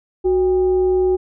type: tone with frequency modulation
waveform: sine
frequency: 370 Hz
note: F#4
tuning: in tune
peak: -13 dBFS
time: 0.24-1.17 s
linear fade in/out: 20 ms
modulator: 429 Hz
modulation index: 0.3
effects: none